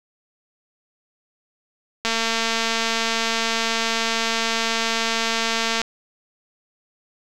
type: click train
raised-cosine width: 0.2 ms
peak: -5 dBFS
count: 856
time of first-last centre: 2.05-5.817 s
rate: 227 Hz
effects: none